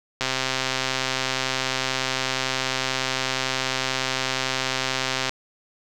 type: click train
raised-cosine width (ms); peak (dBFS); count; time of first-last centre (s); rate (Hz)
0.2; -6; 667; 0.21-5.294; 131
effects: none